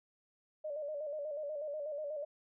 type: tone with vibrato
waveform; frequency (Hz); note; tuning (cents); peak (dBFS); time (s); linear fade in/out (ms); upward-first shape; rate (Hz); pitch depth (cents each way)
sine; 594; D5; +20; -37; 0.64-2.25; 10; square; 8.2; 62
effects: none